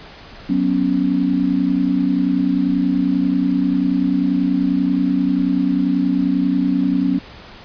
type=chord; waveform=sine; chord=F# suspended fourth; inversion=none; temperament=equal; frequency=185 / 246.9 / 277.2 Hz; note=F#3 / B3 / C#4; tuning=0 / 0 / 0 cents; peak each=-20 / -20 / -17 dBFS; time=0.49-7.19 s; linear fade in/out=10 ms; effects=pink hiss -39 dBFS RMS until 7.64 s + resampled to 11025 Hz